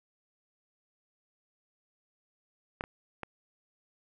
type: clicks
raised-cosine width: 0.5 ms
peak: -17 / -24 / -22 dBFS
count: 3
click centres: 2.809 / 2.839 / 3.233 s
effects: none